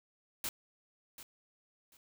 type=noise with echo; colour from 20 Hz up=white; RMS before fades=-37 dBFS; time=0.44-0.49 s; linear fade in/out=2 ms; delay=740 ms; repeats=2; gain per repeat=-13 dB; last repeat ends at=1.97 s; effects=none